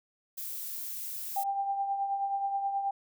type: noise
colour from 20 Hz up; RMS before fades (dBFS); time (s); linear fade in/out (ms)
violet; -38; 0.37-1.44; 10
type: tone with tremolo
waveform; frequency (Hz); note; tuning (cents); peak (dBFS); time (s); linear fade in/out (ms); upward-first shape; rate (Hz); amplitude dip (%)
sine; 792; G5; +18; -26; 1.36-2.91; 5; triangle; 9.4; 55
effects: none